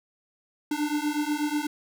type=beating tone pair; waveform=square; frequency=293.7 / 301.9 Hz; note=D4 / D4; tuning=0 / +48 cents; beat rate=8.2 Hz; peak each=-29 dBFS; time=0.71-1.67 s; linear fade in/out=5 ms; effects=none